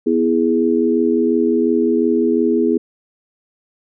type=chord; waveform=sine; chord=E major; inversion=second; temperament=equal; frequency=246.9 / 329.6 / 415.3 Hz; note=B3 / E4 / G#4; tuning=0 / 0 / 0 cents; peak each=-17 dBFS; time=0.06-2.78 s; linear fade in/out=10 ms; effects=none